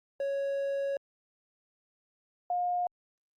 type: tone pair in turn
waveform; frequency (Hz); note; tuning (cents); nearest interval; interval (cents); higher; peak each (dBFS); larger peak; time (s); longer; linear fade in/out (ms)
triangle / sine; 554.4 / 712.6; C#5 / F5; 0 / +35; major third; 435; second; -27; neither; 0.2-0.97 / 2.5-2.87; first; 2
effects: Opus 48 kbps